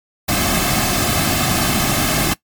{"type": "noise with comb filter", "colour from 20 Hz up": "pink", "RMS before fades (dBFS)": -17, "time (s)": [0.28, 2.34], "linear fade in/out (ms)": 10, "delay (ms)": 2.1, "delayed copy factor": -0.65, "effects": ["noise-tail reverb RT60 0.1 s tail -19 dB re dry", "MP3 96 kbps"]}